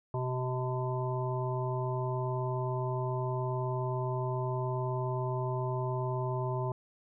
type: harmonic tone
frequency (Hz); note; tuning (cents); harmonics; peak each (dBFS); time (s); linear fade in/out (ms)
127.2; C3; -48; 1 / 3 / 5 / 7 / 8; -32 / -37 / -39 / -40 / -41; 0.14-6.72; 2
effects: none